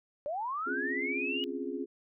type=linear sweep; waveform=sine; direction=up; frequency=554.4 to 2935 Hz; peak=-32 dBFS; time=0.26-1.44 s; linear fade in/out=0 ms
type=chord; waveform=sine; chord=Db major seventh; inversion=third; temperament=equal; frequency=261.6 / 277.2 / 349.2 / 415.3 Hz; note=C4 / Db4 / F4 / Ab4; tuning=0 / 0 / 0 / 0 cents; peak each=-39 dBFS; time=0.66-1.86 s; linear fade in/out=20 ms
effects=none